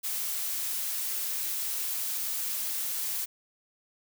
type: noise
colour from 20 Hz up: blue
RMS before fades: -32 dBFS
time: 0.03-3.26 s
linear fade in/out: 20 ms
effects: none